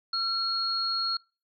sine tone pair together, 1357 / 4305 Hz, E6 / C8, +50 / +49 cents, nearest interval octave + minor sixth, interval 1999 cents, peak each -32 / -27 dBFS, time 0.13-1.17 s, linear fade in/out 5 ms, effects noise-tail reverb RT60 0.3 s tail -24 dB re dry

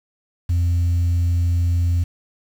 sine tone, 86.6 Hz, F2, 14 cents flat, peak -13 dBFS, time 0.49-2.04 s, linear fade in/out 10 ms, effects tanh soft clip ceiling -14 dBFS + 7-bit

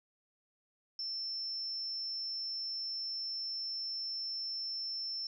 sine tone, 5350 Hz, E8, 25 cents sharp, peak -36 dBFS, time 0.99-5.27 s, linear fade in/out 2 ms, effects none

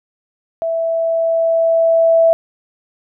sine tone with level ramp, 659.3 Hz, E5, in tune, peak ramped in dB -16 to -7 dBFS, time 0.62-2.33 s, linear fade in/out 0 ms, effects none

